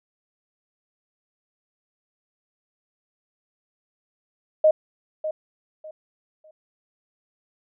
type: tone with echo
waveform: sine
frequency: 622 Hz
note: D#5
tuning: 1 cent flat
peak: -12 dBFS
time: 4.64-4.71 s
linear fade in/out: 5 ms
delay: 600 ms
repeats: 3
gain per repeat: -12 dB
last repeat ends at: 6.51 s
effects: none